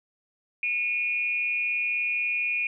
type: tone with frequency modulation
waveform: sine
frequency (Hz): 2439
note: D#7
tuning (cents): -35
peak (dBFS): -24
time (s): 0.63-2.67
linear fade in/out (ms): 2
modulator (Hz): 229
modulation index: 0.44
effects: none